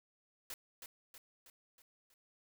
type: noise with echo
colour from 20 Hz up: white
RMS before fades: -45 dBFS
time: 0.5-0.54 s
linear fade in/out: 2 ms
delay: 320 ms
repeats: 5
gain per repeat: -5 dB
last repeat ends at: 2.14 s
effects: none